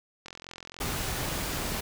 click train, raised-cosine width 0.2 ms, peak -25 dBFS, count 37, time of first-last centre 0.26-1.088 s, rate 43.5 Hz
pink noise, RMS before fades -32 dBFS, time 0.8-1.81 s, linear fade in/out 10 ms
effects none

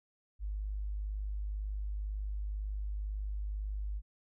sine tone, 51 Hz, G#1, 31 cents flat, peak -34 dBFS, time 0.39-4.02 s, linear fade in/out 50 ms, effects none

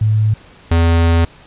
sine / square tone pair in turn, 107.8 / 83.63 Hz, A2 / E2, -35 / +26 cents, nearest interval major third, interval 439 cents, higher first, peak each -10 dBFS, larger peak neither, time 0.01-0.34 / 0.71-1.25 s, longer second, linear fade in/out 5 ms, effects pink hiss -43 dBFS RMS until 1.46 s + resampled to 8000 Hz

